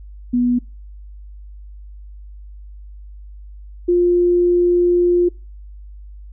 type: tone pair in turn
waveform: sine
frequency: 244.8 / 351.8 Hz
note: B3 / F4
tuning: -15 / +13 cents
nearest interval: tritone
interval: 628 cents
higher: second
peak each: -13 / -11 dBFS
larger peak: second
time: 0.33-0.59 / 3.88-5.29 s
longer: second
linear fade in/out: 10 ms
effects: noise-tail reverb RT60 0.3 s tail -25 dB re dry + added 50 Hz sine -34 dBFS peak until 6.32 s